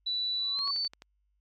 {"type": "tone with pitch glide", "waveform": "sine", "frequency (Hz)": [3958, 4520], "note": ["B7", "C#8"], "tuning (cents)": [3, 33], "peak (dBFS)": -28, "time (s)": [0.06, 0.88], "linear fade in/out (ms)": 10, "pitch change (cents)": 230, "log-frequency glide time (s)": [0.53, 0.71]}
{"type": "tone with exponential growth", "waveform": "sine", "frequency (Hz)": 1118, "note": "C#6", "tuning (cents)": 14, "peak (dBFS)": -32, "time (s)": [0.32, 0.71], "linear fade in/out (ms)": 5, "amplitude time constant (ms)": 83}
{"type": "click train", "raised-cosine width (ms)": 0.2, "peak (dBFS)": -29, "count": 6, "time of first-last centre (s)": [0.59, 1.021], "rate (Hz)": 11.6}
{"effects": ["added 50 Hz sine -70 dBFS peak until 1.4 s", "MP3 96 kbps"]}